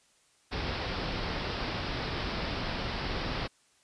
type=low-pass noise; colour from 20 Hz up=pink; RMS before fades=-34 dBFS; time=0.51-3.48 s; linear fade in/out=20 ms; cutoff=5300 Hz; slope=96 dB/octave; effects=white hiss -66 dBFS RMS until 3.83 s + resampled to 22050 Hz